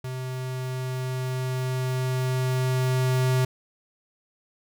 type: tone with level ramp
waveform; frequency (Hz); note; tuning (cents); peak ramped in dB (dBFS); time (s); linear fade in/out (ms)
square; 128.8; C3; -27; -31 to -20; 0.04-3.45; 5
effects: none